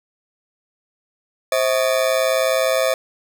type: ring-modulated tone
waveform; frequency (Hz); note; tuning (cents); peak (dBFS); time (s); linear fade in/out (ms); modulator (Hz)
40% pulse; 587.3; D5; 0; -12; 1.52-2.94; 2; 59.7
effects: none